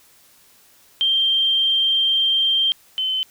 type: tone pair in turn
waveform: sine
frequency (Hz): 3162 / 3061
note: G7 / G7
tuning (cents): +14 / -42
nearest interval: minor second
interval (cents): 56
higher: first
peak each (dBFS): -15 / -19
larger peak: first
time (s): 1.01-2.72 / 2.98-3.23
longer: first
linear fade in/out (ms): 0
effects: white hiss -53 dBFS RMS until 3.3 s